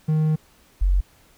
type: tone pair in turn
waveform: triangle / sine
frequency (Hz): 155.56 / 46.25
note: D#3 / F#1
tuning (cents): 0 / 0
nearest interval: octave + major sixth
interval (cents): 2100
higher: first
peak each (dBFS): -15 / -15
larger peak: neither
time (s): 0.08-0.36 / 0.81-1.01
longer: first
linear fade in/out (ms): 10
effects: pink hiss -56 dBFS RMS until 1.37 s